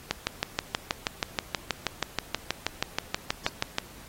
click train, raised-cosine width 0.2 ms, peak -7 dBFS, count 24, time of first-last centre 0.11-3.784 s, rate 6.26 Hz, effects pink hiss -49 dBFS RMS until 4.08 s + AAC 48 kbps

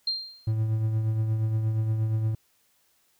sine tone with exponential decay, 4186 Hz, C8, in tune, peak -22 dBFS, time 0.07-0.52 s, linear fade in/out 5 ms, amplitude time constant 97 ms
triangle tone with tremolo, 110 Hz, A2, in tune, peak -19 dBFS, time 0.47-2.35 s, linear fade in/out 5 ms, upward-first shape triangle, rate 8.5 Hz, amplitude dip 45%
effects white hiss -67 dBFS RMS until 3.19 s

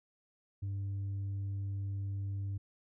sine tone with tanh clipping, 98.8 Hz, G2, 14 cents sharp, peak -35 dBFS, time 0.62-2.58 s, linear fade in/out 10 ms, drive 2 dB, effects none

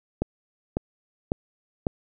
click train, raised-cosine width 2 ms, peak -10 dBFS, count 4, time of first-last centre 0.22-1.868 s, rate 1.82 Hz, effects none

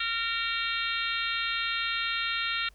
harmonic tone with a mistuned harmonic, 460 Hz, A#4, 23 cents flat, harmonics 3 / 4 / 5 / 6 / 7 / 8 / 9, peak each -33 / -36 / -35 / -35 / -37 / -35 / -39 dBFS, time 0-2.69 s, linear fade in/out 5 ms, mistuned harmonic 9, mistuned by -15 cents, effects added 50 Hz sine -54 dBFS peak until 2.74 s + pink hiss -64 dBFS RMS until 2.74 s

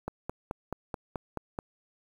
click train, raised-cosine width 1 ms, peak -19 dBFS, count 8, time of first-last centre 0.08-1.589 s, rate 4.64 Hz, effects 8-bit

